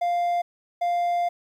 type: tone pair in turn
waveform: triangle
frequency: 698.5 / 698.5 Hz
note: F5 / F5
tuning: 0 / 0 cents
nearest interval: unison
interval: 0 cents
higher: neither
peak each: -19 dBFS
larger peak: neither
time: 0.01-0.42 / 0.81-1.29 s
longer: second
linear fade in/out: 10 ms
effects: 10-bit